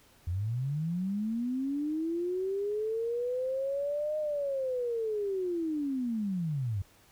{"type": "linear two-way sweep", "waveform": "sine", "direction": "up then down", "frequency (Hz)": [82.41, 616, 90.9], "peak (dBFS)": -29, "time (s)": [0.27, 6.82], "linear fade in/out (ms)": 5, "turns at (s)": 4.18, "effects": ["pink hiss -61 dBFS RMS until 7.11 s"]}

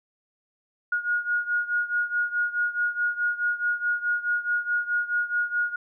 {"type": "beating tone pair", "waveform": "sine", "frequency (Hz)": [1438, 1442.7], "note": ["F#6", "F#6"], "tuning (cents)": [-50, -44], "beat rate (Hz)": 4.7, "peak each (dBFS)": [-25, -28], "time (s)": [0.92, 5.76], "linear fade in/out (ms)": 5, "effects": []}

